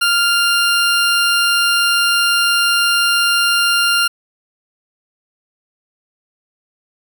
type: tone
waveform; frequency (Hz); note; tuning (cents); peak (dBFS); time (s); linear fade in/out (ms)
20% pulse; 1396.9; F6; 0; -7; 0.01-4.08; 10
effects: none